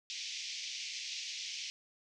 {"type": "band-pass noise", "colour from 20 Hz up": "white", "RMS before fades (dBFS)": -42, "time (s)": [0.1, 1.7], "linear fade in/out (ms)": 0, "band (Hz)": [2200, 6200], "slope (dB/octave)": 48, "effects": []}